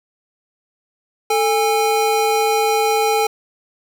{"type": "tone pair together", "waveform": "square", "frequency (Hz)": [441, 818.2], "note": ["A4", "G#5"], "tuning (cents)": [4, -26], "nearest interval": "major seventh", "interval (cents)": 1070, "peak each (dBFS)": -18, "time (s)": [1.3, 3.27], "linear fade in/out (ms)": 5, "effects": []}